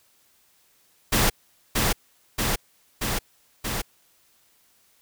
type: noise with echo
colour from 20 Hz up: pink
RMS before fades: -20 dBFS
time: 1.12-1.3 s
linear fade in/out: 10 ms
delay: 630 ms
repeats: 4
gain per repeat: -2 dB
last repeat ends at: 3.82 s
effects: white hiss -62 dBFS RMS until 5.01 s